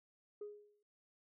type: tone with exponential decay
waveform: sine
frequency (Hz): 415.3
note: G#4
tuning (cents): 0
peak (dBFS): -40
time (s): 0.41-0.83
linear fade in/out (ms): 5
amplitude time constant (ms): 90
effects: tanh soft clip ceiling -40 dBFS